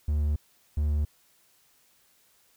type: tone pair in turn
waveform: triangle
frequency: 74.4 / 74.4 Hz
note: D2 / D2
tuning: +23 / +23 cents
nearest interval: unison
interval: 0 cents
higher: neither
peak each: -21 dBFS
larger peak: neither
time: 0.08-0.36 / 0.77-1.05 s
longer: neither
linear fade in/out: 5 ms
effects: white hiss -64 dBFS RMS until 2.56 s